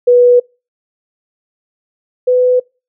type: tone pair in turn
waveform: sine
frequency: 489.2 / 500.6 Hz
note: B4 / B4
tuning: -16 / +23 cents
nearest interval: unison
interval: 39 cents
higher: second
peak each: -4 / -7 dBFS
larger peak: first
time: 0.07-0.4 / 2.27-2.6 s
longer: neither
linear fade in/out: 10 ms
effects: noise-tail reverb RT60 0.3 s tail -26 dB re dry